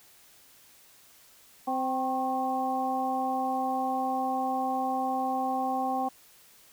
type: harmonic tone with a mistuned harmonic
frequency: 260 Hz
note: C4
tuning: 11 cents flat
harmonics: 1 / 2 / 3 / 4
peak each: -33 / -37 / -28 / -36 dBFS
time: 1.67-6.09 s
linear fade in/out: 10 ms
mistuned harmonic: 4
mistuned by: +67 cents
effects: white hiss -57 dBFS RMS until 6.72 s